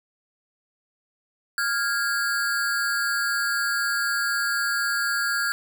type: ring-modulated tone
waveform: square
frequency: 1520 Hz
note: F#6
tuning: 46 cents sharp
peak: -20 dBFS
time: 1.58-5.52 s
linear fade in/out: 0 ms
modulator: 122 Hz
effects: none